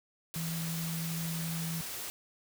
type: tone in noise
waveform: sine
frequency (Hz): 164.81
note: E3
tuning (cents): 0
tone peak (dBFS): -34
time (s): 0.36-1.81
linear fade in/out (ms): 0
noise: white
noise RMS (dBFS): -40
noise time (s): 0.34-2.1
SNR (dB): +3
effects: none